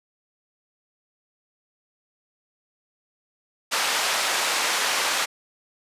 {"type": "band-pass noise", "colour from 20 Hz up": "pink", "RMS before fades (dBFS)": -24, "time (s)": [3.71, 5.26], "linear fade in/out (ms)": 20, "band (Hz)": [840, 8300], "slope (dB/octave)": 12, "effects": ["resampled to 32000 Hz"]}